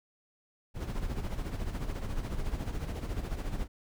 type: noise with tremolo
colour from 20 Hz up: brown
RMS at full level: -32 dBFS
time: 0.74-3.68 s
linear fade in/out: 50 ms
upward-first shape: sine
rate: 14 Hz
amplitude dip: 60%
effects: none